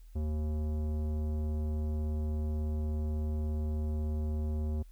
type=tone with tanh clipping; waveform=sine; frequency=76.5 Hz; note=D#2; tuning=29 cents flat; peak=-32 dBFS; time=0.15-4.83 s; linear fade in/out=10 ms; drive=15 dB; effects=added 40 Hz sine -49 dBFS peak until 4.91 s + white hiss -70 dBFS RMS until 4.91 s